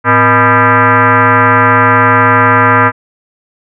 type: tone with frequency modulation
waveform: sine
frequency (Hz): 110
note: A2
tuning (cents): 0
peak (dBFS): -4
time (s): 0.04-2.92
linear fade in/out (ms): 50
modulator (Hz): 367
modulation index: 4.6
effects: none